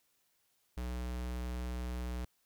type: tone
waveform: square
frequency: 61.4 Hz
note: B1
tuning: 9 cents flat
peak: -37 dBFS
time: 0.77-2.25 s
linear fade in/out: 5 ms
effects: white hiss -75 dBFS RMS until 2.45 s